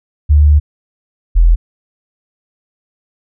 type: tone pair in turn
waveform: sine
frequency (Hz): 74.1 / 41.86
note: D2 / E1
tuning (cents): +16 / +27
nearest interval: minor seventh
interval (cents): 989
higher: first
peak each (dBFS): -4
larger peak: neither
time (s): 0.29-0.6 / 1.35-1.56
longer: first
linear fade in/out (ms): 20
effects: none